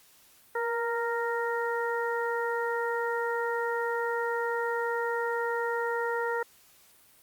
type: harmonic tone with a mistuned harmonic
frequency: 464.6 Hz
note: A#4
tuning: 6 cents flat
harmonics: 1 / 2 / 3 / 4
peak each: -30 / -33 / -35 / -36 dBFS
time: 0.55-6.43 s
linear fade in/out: 5 ms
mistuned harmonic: 1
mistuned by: +27 cents
effects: white hiss -59 dBFS RMS until 7.22 s + Opus 48 kbps